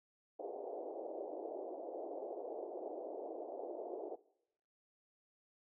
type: band-pass noise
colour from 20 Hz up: pink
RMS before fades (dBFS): -45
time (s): 0.39-4.16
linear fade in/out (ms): 10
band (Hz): 340 to 730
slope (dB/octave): 48
effects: noise-tail reverb RT60 0.8 s tail -21 dB re dry